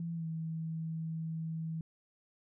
sine tone with pitch glide, 167.6 to 161.61 Hz, E3 to E3, +29 to -34 cents, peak -35 dBFS, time 0-1.81 s, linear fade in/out 2 ms, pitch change -63 cents, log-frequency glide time 0.14-0.26 s, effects none

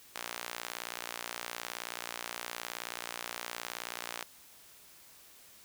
sawtooth tone with high-pass filter, 59 Hz, A#1, 22 cents sharp, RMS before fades -42 dBFS, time 0.15-4.23 s, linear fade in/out 0 ms, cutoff 1000 Hz, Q 0.54, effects white hiss -57 dBFS RMS until 5.64 s

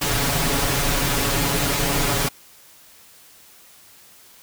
pink noise with comb filter, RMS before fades -21 dBFS, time 0.01-2.29 s, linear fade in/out 10 ms, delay 7.1 ms, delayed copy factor +0.85, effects white hiss -49 dBFS RMS until 4.42 s

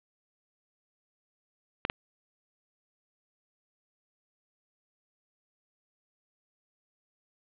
clicks, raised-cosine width 0.3 ms, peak -11 dBFS, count 2, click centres 1.851 / 1.899 s, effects resampled to 8000 Hz + 7-bit

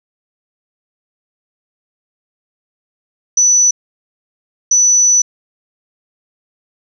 sine tone bursts at uneven times, 5960 Hz, F#8, 12 cents sharp, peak -7 dBFS, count 2, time 3.37-3.71 / 4.71-5.22 s, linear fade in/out 5 ms, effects none

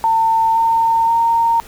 sine tone with pitch steps, 900 / 911 / 922.1 Hz, A5 / A#5 / A#5, +39 / -40 / -19 cents, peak -11 dBFS, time 0.04-1.6 s, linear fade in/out 0 ms, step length 520 ms, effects pink hiss -40 dBFS RMS until 1.67 s

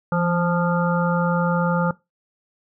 harmonic tone with a mistuned harmonic, 174.7 Hz, F3, 1 cent sharp, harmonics 1 / 3 / 5 / 7 / 8, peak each -20 / -25 / -27 / -28 / -29 dBFS, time 0.12-1.91 s, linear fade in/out 2 ms, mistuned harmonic 1, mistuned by -41 cents, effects noise-tail reverb RT60 0.2 s tail -19 dB re dry

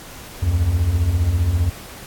triangle beating tone pair, 73.42 / 88.42 Hz, D2 / F2, 0 / +22 cents, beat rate 15 Hz, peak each -20 / -14 dBFS, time 0.42-1.7 s, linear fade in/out 10 ms, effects pink hiss -38 dBFS RMS until 2.06 s + AAC 64 kbps

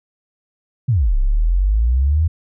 sine exponential two-way sweep, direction down then up, 139.4 to 31.93 to 84.2 Hz, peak -12 dBFS, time 0.88-2.28 s, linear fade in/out 10 ms, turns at 1.17 s, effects none

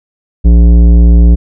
sine tone with tanh clipping, 58.1 Hz, A#1, 5 cents flat, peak -3 dBFS, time 0.44-1.36 s, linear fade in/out 20 ms, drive 13 dB, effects none

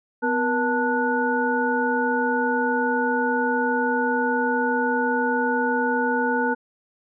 sine tone cluster, 251.7 / 476.6 / 886 / 1467 Hz, B3 / A#4 / A5 / F#6, +33 / +38 / +12 / -15 cents, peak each -25 dBFS, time 0.22-6.55 s, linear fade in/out 20 ms, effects none

